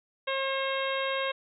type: harmonic tone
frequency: 538 Hz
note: C5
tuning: 48 cents sharp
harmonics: 1 / 2 / 3 / 4 / 5 / 6 / 7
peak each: -31 / -34 / -36 / -37 / -38 / -39 / -39 dBFS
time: 0.27-1.32 s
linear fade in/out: 10 ms
effects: none